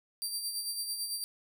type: tone with tremolo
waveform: 20% pulse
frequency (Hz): 4699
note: D8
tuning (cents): 0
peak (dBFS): -26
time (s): 0.22-1.24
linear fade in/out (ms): 0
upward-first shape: sine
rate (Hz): 9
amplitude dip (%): 50
effects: none